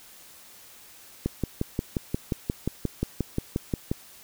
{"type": "click train", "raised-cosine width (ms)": 3, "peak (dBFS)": -12, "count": 16, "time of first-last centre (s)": [1.26, 3.915], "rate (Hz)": 5.65, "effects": ["white hiss -50 dBFS RMS until 4.23 s"]}